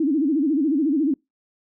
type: tone with vibrato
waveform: sine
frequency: 294.9 Hz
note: D4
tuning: 7 cents sharp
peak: -17 dBFS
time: 0-1.14 s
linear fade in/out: 5 ms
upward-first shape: sine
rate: 14 Hz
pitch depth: 190 cents each way
effects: noise-tail reverb RT60 0.2 s tail -26 dB re dry